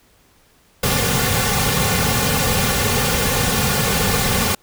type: noise with comb filter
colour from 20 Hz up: pink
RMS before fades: -18 dBFS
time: 0.83-4.55 s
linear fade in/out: 5 ms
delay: 3.1 ms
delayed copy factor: -0.95
effects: pink hiss -55 dBFS RMS until 4.62 s